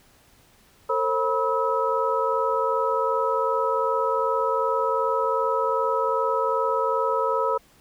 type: tone cluster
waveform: sine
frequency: 452.4 / 535 / 973 / 1290 Hz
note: A4 / C5 / B5 / E6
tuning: +48 / +38 / -26 / -38 cents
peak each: -26 dBFS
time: 0.89-7.58 s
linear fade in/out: 10 ms
effects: pink hiss -57 dBFS RMS until 7.8 s